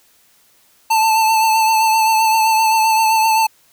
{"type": "tone with vibrato", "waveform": "square", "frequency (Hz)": 884, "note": "A5", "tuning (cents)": 8, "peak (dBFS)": -12, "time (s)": [0.9, 3.47], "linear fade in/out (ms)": 10, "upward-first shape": "triangle", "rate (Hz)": 7.7, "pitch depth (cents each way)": 34, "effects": ["white hiss -54 dBFS RMS until 3.72 s"]}